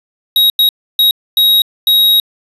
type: tone bursts at uneven times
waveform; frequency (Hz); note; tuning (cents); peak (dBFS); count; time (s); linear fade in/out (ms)
square; 3801; A#7; +33; -7; 5; 0.36-0.5 / 0.59-0.69 / 0.99-1.11 / 1.37-1.62 / 1.87-2.2; 2
effects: resampled to 32000 Hz